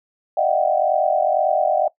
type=tone cluster; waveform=sine; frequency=600 / 642 / 724 / 773 Hz; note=D5 / E5 / F#5 / G5; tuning=+37 / -46 / -38 / -24 cents; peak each=-21 dBFS; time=0.37-1.88 s; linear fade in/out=5 ms; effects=noise-tail reverb RT60 0.1 s tail -19 dB re dry